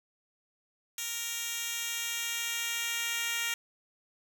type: tone with high-pass filter sweep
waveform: 10% pulse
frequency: 466.2 Hz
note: A#4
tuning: in tune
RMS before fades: -34 dBFS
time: 0.98-3.54 s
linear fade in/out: 2 ms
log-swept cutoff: 4200 to 2300 Hz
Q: 0.88
effects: none